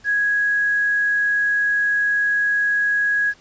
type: tone with quantisation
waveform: sine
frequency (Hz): 1661.2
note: G#6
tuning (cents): 0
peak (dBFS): -16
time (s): 0.04-3.34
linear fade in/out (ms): 50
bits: 7
effects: pink hiss -52 dBFS RMS until 3.4 s + resampled to 16000 Hz